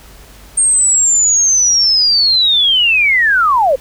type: linear sweep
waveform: sine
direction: down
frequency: 8660 to 493.9 Hz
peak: -8 dBFS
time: 0.57-3.76 s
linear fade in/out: 10 ms
effects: added 50 Hz sine -40 dBFS peak until 3.8 s + pink hiss -41 dBFS RMS until 3.8 s